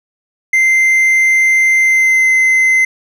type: tone with pitch glide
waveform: triangle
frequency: 2082 to 2060 Hz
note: C7 to C7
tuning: -9 to -28 cents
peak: -6 dBFS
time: 0.53-2.85 s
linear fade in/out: 5 ms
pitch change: -19 cents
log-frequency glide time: 1.81-2.33 s
effects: none